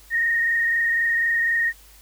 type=tone with frequency modulation; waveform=sine; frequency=1855 Hz; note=A#6; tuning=9 cents flat; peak=-18 dBFS; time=0.1-1.73 s; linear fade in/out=50 ms; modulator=24 Hz; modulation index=1.3; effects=added 50 Hz sine -50 dBFS peak until 2.01 s + white hiss -51 dBFS RMS until 2.01 s